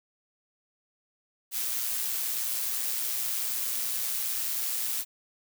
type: noise with amplitude modulation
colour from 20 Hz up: blue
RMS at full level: -29 dBFS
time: 1.51-5.05 s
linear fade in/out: 50 ms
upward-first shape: sine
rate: 119 Hz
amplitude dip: 35%
effects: none